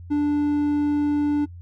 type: tone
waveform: triangle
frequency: 293 Hz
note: D4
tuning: 4 cents flat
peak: -16 dBFS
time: 0.1-1.46 s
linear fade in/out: 20 ms
effects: noise-tail reverb RT60 0.1 s tail -22 dB re dry + added 87 Hz sine -37 dBFS peak until 1.61 s